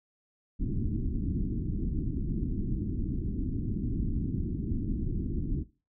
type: low-pass noise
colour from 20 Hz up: pink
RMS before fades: -31 dBFS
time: 0.59-5.64 s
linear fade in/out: 20 ms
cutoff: 330 Hz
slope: 48 dB/octave
effects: noise-tail reverb RT60 0.3 s tail -18 dB re dry